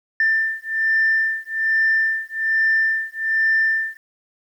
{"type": "beating tone pair", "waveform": "sine", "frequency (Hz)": [1783, 1784.2], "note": ["A6", "A6"], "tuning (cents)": [22, 24], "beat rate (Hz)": 1.2, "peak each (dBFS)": -19, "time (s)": [0.2, 3.97], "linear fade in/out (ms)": 2, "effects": ["tanh soft clip ceiling -10 dBFS", "9-bit"]}